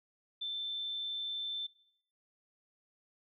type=tone; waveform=sine; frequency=3544 Hz; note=A7; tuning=12 cents sharp; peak=-35 dBFS; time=0.41-1.67 s; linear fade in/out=10 ms; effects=noise-tail reverb RT60 0.7 s tail -21 dB re dry